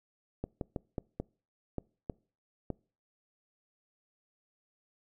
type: clicks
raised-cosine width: 2 ms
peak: -21 dBFS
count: 8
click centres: 0.44 / 0.612 / 0.762 / 0.982 / 1.2 / 1.783 / 2.098 / 2.703 s
effects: noise-tail reverb RT60 0.4 s tail -25 dB re dry